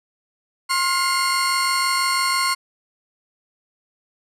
35% pulse tone cluster, 1065 / 1414 / 2084 / 4399 Hz, C6 / F6 / C7 / C#8, +30 / +21 / -7 / -14 cents, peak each -19 / -25 / -26 / -23 dBFS, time 0.69-2.55 s, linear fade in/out 20 ms, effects resampled to 32000 Hz

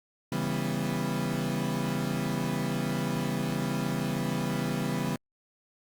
35% pulse chord, C# half-diminished seventh, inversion none, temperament equal with one note detuned, 138.59 / 164.81 / 197.82 / 246.9 Hz, C#3 / E3 / G3 / B3, 0 / 0 / +16 / 0 cents, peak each -32 dBFS, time 0.32-5.16 s, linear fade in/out 2 ms, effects Opus 48 kbps

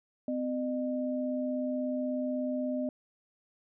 sine tone pair together, 255.6 / 608 Hz, C4 / D#5, -40 / -40 cents, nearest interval octave + minor third, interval 1500 cents, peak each -31 / -34 dBFS, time 0.28-2.89 s, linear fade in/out 2 ms, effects none

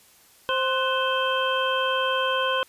harmonic tone with a mistuned harmonic, 523.3 Hz, C5, in tune, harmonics 1 / 2 / 3 / 5 / 6, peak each -26 / -26 / -28 / -33 / -29 dBFS, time 0.49-2.63 s, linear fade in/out 0 ms, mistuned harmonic 3, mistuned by -82 cents, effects white hiss -55 dBFS RMS until 2.68 s + resampled to 32000 Hz

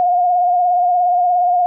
sine tone with vibrato, 714 Hz, F5, 38 cents sharp, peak -11 dBFS, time 0-1.66 s, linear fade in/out 0 ms, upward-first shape sine, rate 17 Hz, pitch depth 36 cents each way, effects none

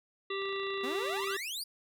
harmonic tone, 392 Hz, G4, in tune, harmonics 1 / 3 / 5 / 7 / 9 / 10, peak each -35 / -40 / -42 / -43 / -45 / -45 dBFS, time 0.3-1.37 s, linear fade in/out 5 ms
click train, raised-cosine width 0.3 ms, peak -34 dBFS, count 27, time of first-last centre 0.42-1.345 s, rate 28.1 Hz
sawtooth exponential sweep, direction up, 230 to 4978 Hz, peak -33 dBFS, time 0.83-1.64 s, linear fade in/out 10 ms
effects none

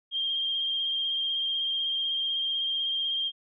sine tone with vibrato, 3200 Hz, G7, 35 cents sharp, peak -26 dBFS, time 0.11-3.32 s, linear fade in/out 50 ms, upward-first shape square, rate 16 Hz, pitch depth 17 cents each way, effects none

